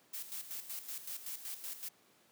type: noise with tremolo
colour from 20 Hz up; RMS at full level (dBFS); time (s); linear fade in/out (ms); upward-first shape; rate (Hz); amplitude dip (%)
blue; -42; 0.13-1.89; 10; square; 5.3; 65
effects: pink hiss -67 dBFS RMS until 2.31 s + high-pass 200 Hz 12 dB/octave